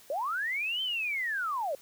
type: linear two-way sweep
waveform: sine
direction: up then down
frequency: 520 to 3136 to 520 Hz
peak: -29 dBFS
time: 0.1-1.75 s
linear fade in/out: 2 ms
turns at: 0.82 s
effects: white hiss -56 dBFS RMS until 1.81 s